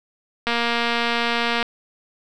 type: click train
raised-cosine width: 0.3 ms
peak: -6 dBFS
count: 273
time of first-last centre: 0.47-1.627 s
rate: 235 Hz
effects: none